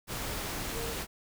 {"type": "tone in noise", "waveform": "sine", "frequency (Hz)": 461, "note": "A#4", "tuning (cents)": -19, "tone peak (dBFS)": -39, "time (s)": [0.71, 0.95], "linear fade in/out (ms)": 50, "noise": "pink", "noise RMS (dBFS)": -36, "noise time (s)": [0.07, 1.07], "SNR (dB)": -6, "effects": []}